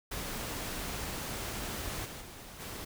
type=noise with level steps; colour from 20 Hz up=pink; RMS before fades=-38 / -44 / -48 / -42 dBFS; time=0.11-2.85 s; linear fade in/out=10 ms; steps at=2.04 / 2.2 / 2.59 s; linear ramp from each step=20 ms; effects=none